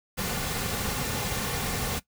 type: noise with comb filter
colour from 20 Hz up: pink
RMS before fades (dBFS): -30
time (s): 0.17-2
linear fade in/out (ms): 20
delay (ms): 3.1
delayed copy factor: -0.5
effects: noise-tail reverb RT60 0.1 s tail -17 dB re dry